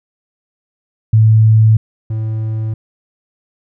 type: tone pair in turn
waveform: sine / triangle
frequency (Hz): 110 / 110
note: A2 / A2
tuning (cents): 0 / 0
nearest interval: unison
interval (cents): 0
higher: neither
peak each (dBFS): -5 / -14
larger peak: first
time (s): 1.13-1.77 / 2.1-2.74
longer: neither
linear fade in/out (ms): 5
effects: none